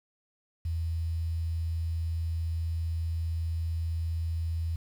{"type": "tone with quantisation", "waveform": "sine", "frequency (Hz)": 82.41, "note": "E2", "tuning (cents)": 0, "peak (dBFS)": -28, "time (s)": [0.65, 4.76], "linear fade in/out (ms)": 5, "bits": 9, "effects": []}